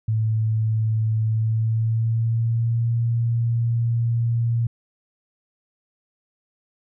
sine tone with pitch glide, 110.2 to 116.75 Hz, A2 to A#2, +3 to +3 cents, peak -18 dBFS, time 0.08-4.67 s, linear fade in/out 5 ms, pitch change +100 cents, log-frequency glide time 1.25-2.92 s, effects none

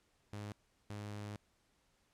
sawtooth tone bursts at uneven times, 103.83 Hz, G#2, in tune, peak -39 dBFS, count 2, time 0.33-0.52 / 0.9-1.36 s, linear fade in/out 0 ms, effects pink hiss -75 dBFS RMS until 2.13 s + low-pass 10000 Hz 12 dB/octave

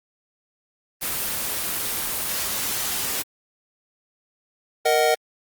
white noise, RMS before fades -26 dBFS, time 1.01-3.23 s, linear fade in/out 20 ms
square chord, D# minor, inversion second, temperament just, 466.7 / 622.3 / 746.7 Hz, A#4 / D#5 / F#5, +2 / 0 / +16 cents, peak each -22 dBFS, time 4.85-5.15 s, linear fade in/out 10 ms
effects Opus 24 kbps

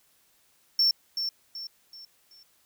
triangle tone with echo, 5420 Hz, E8, 47 cents sharp, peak -18 dBFS, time 0.79-0.91 s, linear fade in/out 2 ms, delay 380 ms, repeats 4, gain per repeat -8 dB, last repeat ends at 2.43 s, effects white hiss -65 dBFS RMS until 2.65 s

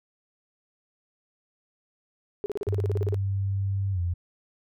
sine tone bursts, 409.2 Hz, G#4, 26 cents flat, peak -26 dBFS, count 13, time 2.44-3.144 s, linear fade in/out 0 ms, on 20 ms, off 37 ms
sine tone with pitch glide, 98 to 87.31 Hz, G2 to F2, 0 to 0 cents, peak -24 dBFS, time 2.67-4.14 s, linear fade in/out 10 ms, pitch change -200 cents, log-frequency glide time 3.92-4 s
effects none

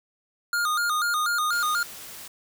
square tone with vibrato, 1318.5 Hz, E6, in tune, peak -23 dBFS, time 0.53-1.83 s, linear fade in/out 2 ms, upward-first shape square, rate 4.1 Hz, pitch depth 120 cents each way
white noise, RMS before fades -41 dBFS, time 1.52-2.28 s, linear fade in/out 5 ms
effects none

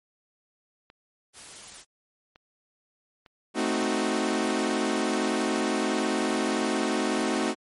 clicks, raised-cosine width 0.3 ms, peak -34 dBFS, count 4, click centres 0.901 / 2.359 / 3.262 / 3.711 s
white noise, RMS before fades -44 dBFS, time 1.33-1.85 s, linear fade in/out 50 ms
sawtooth chord, A diminished seventh, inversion none, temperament equal, 220 / 261.6 / 311.1 / 370 Hz, A3 / C4 / Eb4 / Gb4, 0 / 0 / 0 / 0 cents, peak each -26 dBFS, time 3.54-7.55 s, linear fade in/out 50 ms
effects MP3 48 kbps

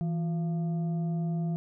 sine tone with frequency modulation, 164.7 Hz, E3, 1 cent flat, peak -27 dBFS, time 0.01-1.56 s, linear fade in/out 0 ms, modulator 523 Hz, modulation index 0.3, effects none

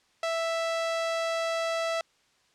sawtooth tone, 660 Hz, E5, 2 cents sharp, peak -23 dBFS, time 0.23-2.01 s, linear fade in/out 2 ms, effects white hiss -66 dBFS RMS until 2.54 s + low-pass 6000 Hz 12 dB/octave

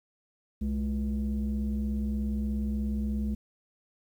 sine tone pair together, 65 / 211.8 Hz, C2 / G#3, -11 / +34 cents, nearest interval octave + minor sixth, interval 2045 cents, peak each -28 dBFS, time 0.61-3.35 s, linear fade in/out 10 ms, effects tanh soft clip ceiling -24 dBFS + 10-bit

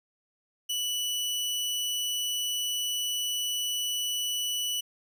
sawtooth tone, 2960 Hz, F#7, in tune, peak -25 dBFS, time 0.69-4.81 s, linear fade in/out 10 ms, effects none

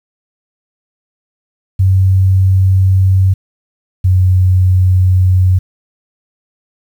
sine tone pair in turn, 94.8 / 92.37 Hz, F#2 / F#2, +43 / -2 cents, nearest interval unison, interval 45 cents, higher first, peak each -6 dBFS, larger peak neither, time 1.79-3.34 / 4.04-5.59 s, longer neither, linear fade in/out 10 ms, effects 7-bit

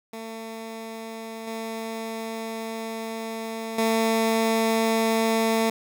15% pulse tone with level steps, 224.4 Hz, A3, 34 cents sharp, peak -28 / -24 / -14 dBFS, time 0.13-5.7 s, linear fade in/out 5 ms, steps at 1.47 / 3.78 s, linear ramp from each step 5 ms, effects none

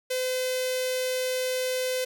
sawtooth tone with notch filter, 510 Hz, C5, 44 cents flat, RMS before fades -28 dBFS, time 0.1-2.05 s, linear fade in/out 10 ms, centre 1100 Hz, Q 0.77, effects none

